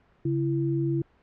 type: tone pair together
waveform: sine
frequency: 139.02 / 334.1 Hz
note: C#3 / E4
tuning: +5 / +23 cents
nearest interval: octave + minor third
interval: 1518 cents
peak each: -26 dBFS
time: 0.25-1.02 s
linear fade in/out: 5 ms
effects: pink hiss -62 dBFS RMS until 1.22 s + low-pass 2000 Hz 12 dB/octave